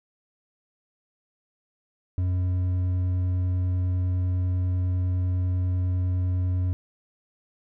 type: tone with hard clipping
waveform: triangle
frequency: 91 Hz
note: F#2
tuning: 28 cents flat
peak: -23 dBFS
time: 2.18-6.73 s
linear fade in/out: 0 ms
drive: 7 dB
effects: none